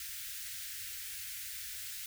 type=band-stop noise; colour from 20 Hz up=white; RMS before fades=-43 dBFS; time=0-2.06 s; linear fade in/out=2 ms; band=110 to 1500 Hz; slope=48 dB/octave; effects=none